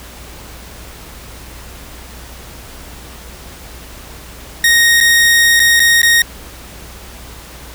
sawtooth tone with dropouts, 1864.7 Hz, A#6, in tune, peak -4 dBFS, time 4.64-6.22 s, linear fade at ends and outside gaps 2 ms, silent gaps 5.004-5.009 / 5.596-5.6 / 5.796-5.801 / 6.018-6.03 s, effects added 60 Hz sine -36 dBFS peak until 7.74 s + pink hiss -35 dBFS RMS until 7.74 s

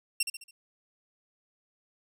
15% pulse tone with echo, 2733 Hz, F7, 38 cents flat, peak -17 dBFS, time 0.2-0.23 s, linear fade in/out 5 ms, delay 70 ms, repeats 4, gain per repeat -7 dB, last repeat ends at 0.51 s, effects none

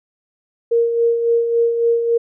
sine tone with tremolo, 466.2 Hz, A#4, in tune, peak -11 dBFS, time 0.71-2.18 s, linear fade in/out 10 ms, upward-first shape sine, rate 3.6 Hz, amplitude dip 50%, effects none

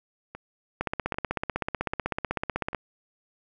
two click trains, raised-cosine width 0.5 ms, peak -12 / -23 dBFS, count 32 / 4, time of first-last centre 0.81-2.748 / 0.35-2.731 s, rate 16 / 1.26 Hz, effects none

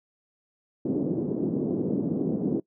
pink band-pass noise, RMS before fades -27 dBFS, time 0.85-2.6 s, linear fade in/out 5 ms, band 180 to 390 Hz, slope 24 dB/octave, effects noise-tail reverb RT60 0.1 s tail -21 dB re dry

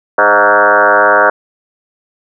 sine tone with frequency modulation, 1031 Hz, C6, 26 cents flat, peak -5 dBFS, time 0.18-1.3 s, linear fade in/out 5 ms, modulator 102 Hz, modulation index 5.5, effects none

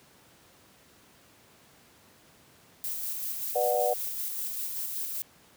violet noise with tremolo, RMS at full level -33 dBFS, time 2.84-5.22 s, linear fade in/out 0 ms, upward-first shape square, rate 5.2 Hz, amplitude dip 25%
sine chord, B minor, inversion none, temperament equal with one note detuned, 493.9 / 594.5 / 740 Hz, B4 / D5 / F#5, 0 / +21 / 0 cents, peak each -28 dBFS, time 3.55-3.94 s, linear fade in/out 10 ms
effects pink hiss -58 dBFS RMS until 5.56 s + high-pass 100 Hz 12 dB/octave

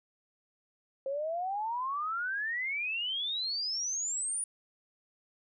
sine exponential sweep, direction up, 530 to 9720 Hz, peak -31 dBFS, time 1.06-4.44 s, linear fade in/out 2 ms, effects none

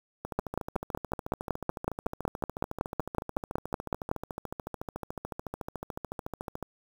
two click trains, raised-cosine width 1 ms, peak -13 / -21 dBFS, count 21 / 89, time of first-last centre 0.39-4.114 / 0.25-6.627 s, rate 5.37 / 13.8 Hz, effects 7-bit

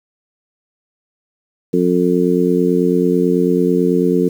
harmonic tone, 89.1 Hz, F2, 35 cents sharp, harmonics 2 / 3 / 4 / 5, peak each -17 / -17 / -17 / -17 dBFS, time 1.73-4.29 s, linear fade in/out 10 ms, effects 7-bit

